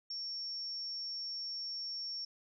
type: tone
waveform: sine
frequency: 5480 Hz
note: F8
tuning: 34 cents flat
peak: -38 dBFS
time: 0.1-2.25 s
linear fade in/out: 5 ms
effects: none